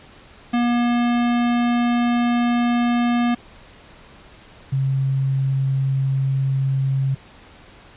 square / sine tone pair in turn, 239.7 / 134.83 Hz, A#3 / C#3, +48 / -48 cents, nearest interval minor seventh, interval 996 cents, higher first, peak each -17 dBFS, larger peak neither, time 0.53-3.35 / 4.72-7.15 s, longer first, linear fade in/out 10 ms, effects pink hiss -46 dBFS RMS until 7.96 s + resampled to 8000 Hz

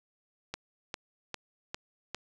click train, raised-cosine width 0.2 ms, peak -18 dBFS, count 5, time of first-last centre 0.54-2.146 s, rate 2.49 Hz, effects none

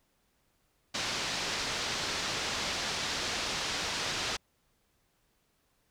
white low-pass noise, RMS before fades -34 dBFS, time 0.94-4.37 s, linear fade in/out 10 ms, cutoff 5700 Hz, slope 24 dB/octave, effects pink hiss -73 dBFS RMS until 5.9 s

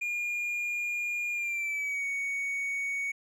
triangle tone with pitch glide, 2421 to 2233 Hz, D#7 to C#7, -48 to +12 cents, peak -28 dBFS, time 0.01-3.12 s, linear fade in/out 10 ms, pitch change -140 cents, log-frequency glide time 1.33-2.05 s, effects none

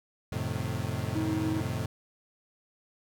35% pulse chord, F dominant seventh, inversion none, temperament equal with one note detuned, 89.09 / 110 / 130.81 / 155.56 Hz, F2 / A2 / C3 / Eb3, +35 / 0 / 0 / 0 cents, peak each -35 / -32 / -34 / -38 dBFS, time 0.32-1.86 s, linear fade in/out 5 ms
triangle tone, 317.5 Hz, D#4, 35 cents sharp, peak -27 dBFS, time 1.15-1.61 s, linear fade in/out 10 ms
effects none

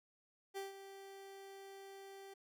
30% pulse tone with ADSR envelope, 391.1 Hz, G4, 4 cents flat, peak -38 dBFS, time 0.54-2.34 s, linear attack 32 ms, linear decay 150 ms, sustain -11 dB, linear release 8 ms, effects none

